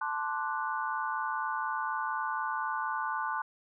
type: chord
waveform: sine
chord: D dominant seventh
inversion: second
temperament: equal with one note detuned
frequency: 880 / 1046.5 / 1170.6 / 1480 Hz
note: A5 / C6 / D6 / F#6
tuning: 0 / 0 / -6 / 0 cents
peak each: -35 / -36 / -37 / -36 dBFS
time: 0.01-3.42 s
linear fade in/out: 5 ms
effects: none